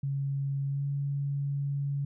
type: tone with pitch glide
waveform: sine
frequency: 138.59 to 140.85 Hz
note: C#3 to C#3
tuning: 0 to +28 cents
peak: -28 dBFS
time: 0.03-2.05 s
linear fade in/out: 5 ms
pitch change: +28 cents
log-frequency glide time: 0.67-0.84 s
effects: none